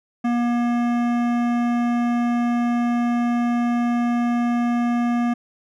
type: tone with hard clipping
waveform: sine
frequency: 239.1 Hz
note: A#3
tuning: 44 cents sharp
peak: -20 dBFS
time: 0.24-5.34 s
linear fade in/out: 10 ms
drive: 15 dB
effects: none